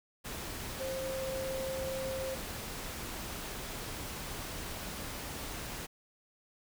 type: tone in noise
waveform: sine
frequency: 529 Hz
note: C5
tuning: 19 cents sharp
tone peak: -35 dBFS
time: 0.79-2.36 s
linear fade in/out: 20 ms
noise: pink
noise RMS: -41 dBFS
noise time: 0.24-5.87 s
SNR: +3 dB
effects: none